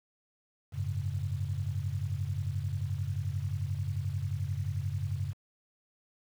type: chord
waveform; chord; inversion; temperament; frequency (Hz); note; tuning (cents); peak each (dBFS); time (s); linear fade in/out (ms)
sine; F# suspended second; none; equal; 92.5 / 103.83 / 138.59; F#2 / G#2 / C#3; 0 / 0 / 0; -34 / -35 / -36; 0.72-5.34; 50
effects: 9-bit